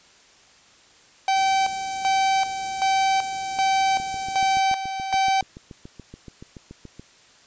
45% pulse tone with tremolo, 772 Hz, G5, 27 cents flat, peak -18 dBFS, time 1.28-5.41 s, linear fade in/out 2 ms, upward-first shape square, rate 1.3 Hz, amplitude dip 65%
white band-stop noise, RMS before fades -35 dBFS, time 1.36-4.6 s, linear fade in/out 5 ms, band 460 to 5200 Hz, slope 24 dB/octave
click train, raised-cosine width 3 ms, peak -26 dBFS, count 22, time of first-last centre 4-6.996 s, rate 7.01 Hz
effects white hiss -53 dBFS RMS until 7.46 s + resampled to 16000 Hz

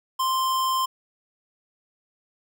square tone, 1046 Hz, C6, 1 cent flat, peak -22 dBFS, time 0.19-0.86 s, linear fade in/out 10 ms, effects none

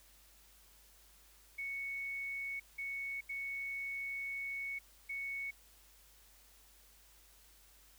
sine tone bursts at uneven times, 2217 Hz, C#7, in tune, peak -38 dBFS, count 4, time 1.58-2.6 / 2.78-3.21 / 3.29-4.79 / 5.09-5.51 s, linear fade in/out 10 ms, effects added 50 Hz sine -66 dBFS peak until 7.98 s + white hiss -64 dBFS RMS until 7.98 s

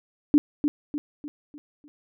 sine tone with echo, 293.7 Hz, D4, in tune, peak -12 dBFS, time 0.34-0.38 s, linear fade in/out 0 ms, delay 300 ms, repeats 5, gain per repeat -7 dB, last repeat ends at 1.88 s, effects none

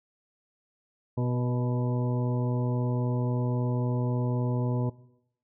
harmonic tone with a mistuned harmonic, 123.7 Hz, B2, 3 cents sharp, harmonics 1 / 2 / 3 / 4 / 5 / 7 / 8, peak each -26 / -32 / -36 / -38 / -40 / -43 / -44 dBFS, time 1.17-4.9 s, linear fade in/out 10 ms, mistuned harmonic 4, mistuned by -26 cents, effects noise-tail reverb RT60 0.8 s tail -20 dB re dry

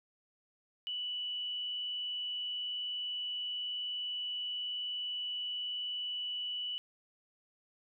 sine tone with frequency modulation, 2960 Hz, F#7, in tune, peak -35 dBFS, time 0.87-6.78 s, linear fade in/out 0 ms, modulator 121 Hz, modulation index 0.29, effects none

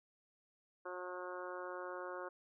harmonic tone with a mistuned harmonic, 180.8 Hz, F#3, 40 cents flat, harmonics 2 / 3 / 4 / 5 / 6 / 7 / 8 / 9, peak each -48 / -47 / -55 / -53 / -50 / -53 / -51 / -61 dBFS, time 0.85-2.29 s, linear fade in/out 10 ms, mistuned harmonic 9, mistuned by -15 cents, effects none

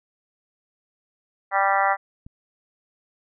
harmonic tone, 196.1 Hz, G3, 1 cent sharp, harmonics 3 / 4 / 5 / 6 / 7 / 8 / 9 / 10, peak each -28 / -21 / -27 / -26 / -26 / -32 / -30 / -27 dBFS, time 1.51-1.97 s, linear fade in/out 50 ms
click, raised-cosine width 5 ms, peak -29 dBFS, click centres 2.265 s
effects none

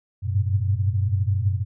sine tone cluster, 94.7 / 101 / 106.7 / 121.8 Hz, F#2 / G#2 / G#2 / B2, +41 / -48 / +47 / -24 cents, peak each -21 / -27 / -27 / -28 dBFS, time 0.22-1.65 s, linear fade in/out 50 ms, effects none

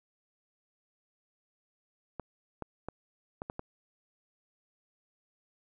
clicks, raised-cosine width 1 ms, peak -23 dBFS, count 6, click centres 2.197 / 2.623 / 2.886 / 3.419 / 3.499 / 3.594 s, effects none

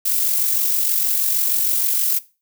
violet noise with amplitude modulation, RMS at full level -17 dBFS, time 0.05-2.19 s, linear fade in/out 10 ms, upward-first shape sine, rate 46.4 Hz, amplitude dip 40%, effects noise-tail reverb RT60 0.3 s tail -18 dB re dry

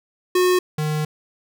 square tone pair in turn, 363.6 / 152.87 Hz, F#4 / D#3, -30 / -30 cents, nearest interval octave + minor third, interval 1500 cents, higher first, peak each -15 / -21 dBFS, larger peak first, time 0.35-0.59 / 0.78-1.05 s, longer second, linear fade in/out 5 ms, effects none

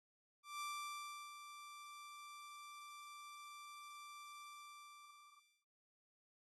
sawtooth tone with ADSR envelope, 1174.7 Hz, D6, in tune, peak -39 dBFS, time 0.43-5.65 s, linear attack 180 ms, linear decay 710 ms, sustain -10 dB, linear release 1200 ms, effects AAC 32 kbps

